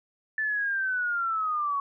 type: linear sweep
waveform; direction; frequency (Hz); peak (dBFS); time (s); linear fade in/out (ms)
sine; down; 1760 to 1108.7; -25; 0.38-1.8; 2
effects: none